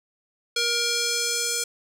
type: tone with band-pass filter sweep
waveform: square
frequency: 472.3 Hz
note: A#4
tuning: 23 cents sharp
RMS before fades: -25 dBFS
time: 0.56-1.64 s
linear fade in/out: 5 ms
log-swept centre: 4300 to 7500 Hz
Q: 1.4
effects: none